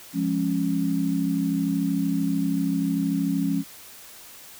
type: chord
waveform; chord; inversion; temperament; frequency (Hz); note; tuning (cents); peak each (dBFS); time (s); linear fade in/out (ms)
sine; Db major; first; equal with one note detuned; 174.61 / 207.7 / 275.3; F3 / Ab3 / Db4; 0 / 0 / -12; -26 / -28 / -24; 0.13-3.64; 50
effects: white hiss -45 dBFS RMS until 4.59 s